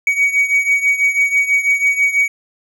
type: beating tone pair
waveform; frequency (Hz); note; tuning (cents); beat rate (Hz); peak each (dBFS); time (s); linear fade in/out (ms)
triangle; 2254 / 2260.1; C#7 / C#7; +28 / +33; 6.1; -12 / -16; 0.07-2.28; 2
effects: none